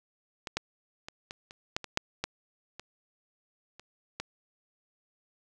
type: clicks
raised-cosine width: 0.2 ms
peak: -19 / -12 / -23 / -22 / -29 / -12 / -22 / -8 / -13 / -24 / -30 / -17 dBFS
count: 12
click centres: 0.472 / 0.57 / 1.085 / 1.309 / 1.509 / 1.765 / 1.843 / 1.974 / 2.24 / 2.796 / 3.796 / 4.2 s
effects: none